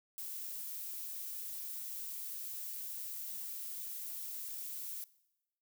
violet noise, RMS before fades -43 dBFS, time 0.18-5.04 s, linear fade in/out 0 ms, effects noise-tail reverb RT60 0.9 s tail -20 dB re dry

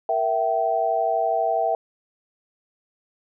sine chord, E diminished, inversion second, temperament equal with one note detuned, 466.2 / 659.3 / 771.4 Hz, Bb4 / E5 / G5, 0 / 0 / -28 cents, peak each -28 / -22 / -23 dBFS, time 0.09-1.75 s, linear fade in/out 2 ms, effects none

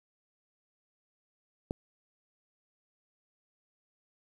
click, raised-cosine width 2 ms, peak -19 dBFS, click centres 1.709 s, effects 9-bit

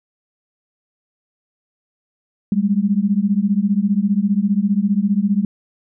sine beating tone pair, 194.5 / 209.5 Hz, G3 / G#3, -13 / +15 cents, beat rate 15 Hz, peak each -17 dBFS, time 2.52-5.45 s, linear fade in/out 2 ms, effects none

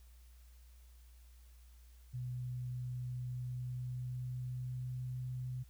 sine tone with pitch glide, 124.7 to 126.73 Hz, B2 to B2, +17 to +45 cents, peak -38 dBFS, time 2.13-5.64 s, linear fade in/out 20 ms, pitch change +28 cents, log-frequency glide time 3.36-5.25 s, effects added 60 Hz sine -56 dBFS peak until 5.69 s + white hiss -70 dBFS RMS until 5.69 s

